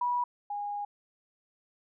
sine tone pair in turn, 975 / 819.9 Hz, B5 / G#5, -23 / -22 cents, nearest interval minor third, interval 299 cents, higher first, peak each -26 / -32 dBFS, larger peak first, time 0.01-0.24 / 0.5-0.85 s, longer second, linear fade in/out 5 ms, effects none

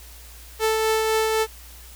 sawtooth tone with tremolo, 440 Hz, A4, in tune, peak -14 dBFS, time 0.59-1.47 s, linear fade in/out 50 ms, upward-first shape triangle, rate 3.9 Hz, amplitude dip 30%, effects added 59 Hz sine -43 dBFS peak until 1.95 s + white hiss -46 dBFS RMS until 1.95 s

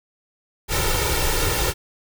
pink noise with comb filter, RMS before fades -21 dBFS, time 0.68-1.74 s, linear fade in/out 50 ms, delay 2.2 ms, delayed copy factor +0.8, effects none

